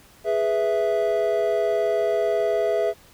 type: chord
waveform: triangle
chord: E major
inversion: first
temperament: equal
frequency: 415.3 / 493.9 / 659.3 Hz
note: G#4 / B4 / E5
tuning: 0 / 0 / 0 cents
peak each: -22 / -25 / -20 dBFS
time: 0.24-2.94 s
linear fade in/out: 50 ms
effects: pink hiss -52 dBFS RMS until 3.13 s